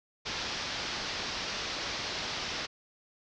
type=low-pass noise; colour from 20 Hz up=white; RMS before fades=-36 dBFS; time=0.25-2.67 s; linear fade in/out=20 ms; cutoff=5600 Hz; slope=48 dB/octave; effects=none